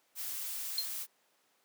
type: noise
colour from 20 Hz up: blue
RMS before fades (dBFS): -39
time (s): 0.15-1.07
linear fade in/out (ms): 50
type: tone with exponential decay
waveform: sine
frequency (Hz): 4186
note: C8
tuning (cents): 0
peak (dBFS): -26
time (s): 0.78-0.89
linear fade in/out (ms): 2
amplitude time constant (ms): 23
effects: pink hiss -71 dBFS RMS until 1.64 s + high-pass 400 Hz 12 dB/octave